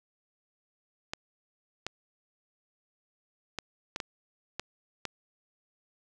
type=clicks; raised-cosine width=0.2 ms; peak=-16 dBFS; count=7; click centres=1.135 / 1.866 / 3.587 / 3.961 / 4.002 / 4.596 / 5.053 s; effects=none